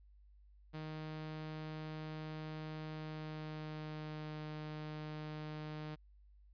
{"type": "tone with pitch glide", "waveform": "sawtooth", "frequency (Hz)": [155.56, 153.15], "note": ["D#3", "D#3"], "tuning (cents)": [0, -27], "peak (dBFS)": -39, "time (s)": [0.73, 5.96], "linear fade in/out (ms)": 20, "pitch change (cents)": -27, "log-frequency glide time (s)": [2.9, 4.42], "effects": ["added 50 Hz sine -60 dBFS peak until 6.53 s", "resampled to 11025 Hz"]}